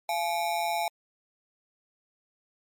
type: ring-modulated tone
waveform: square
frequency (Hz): 770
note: G5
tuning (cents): -31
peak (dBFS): -24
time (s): 0.09-0.88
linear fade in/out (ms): 2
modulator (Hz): 81.6
effects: MP3 96 kbps